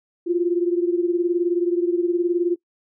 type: beating tone pair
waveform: sine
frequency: 344.8 / 363.8 Hz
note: F4 / F#4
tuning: -22 / -29 cents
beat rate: 19 Hz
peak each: -19 / -23 dBFS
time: 0.26-2.56 s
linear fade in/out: 20 ms
effects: noise-tail reverb RT60 0.1 s tail -23 dB re dry